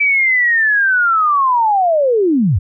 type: linear sweep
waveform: sine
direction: down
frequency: 2319 to 74 Hz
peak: -10 dBFS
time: 0-2.59 s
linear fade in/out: 10 ms
effects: none